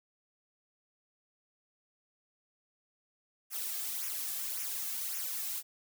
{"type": "noise with flanger", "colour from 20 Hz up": "blue", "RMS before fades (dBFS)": -37, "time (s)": [3.5, 5.63], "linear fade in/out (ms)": 50, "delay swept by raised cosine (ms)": [0.23, 2.13], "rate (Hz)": 1.8, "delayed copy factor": -0.7, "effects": []}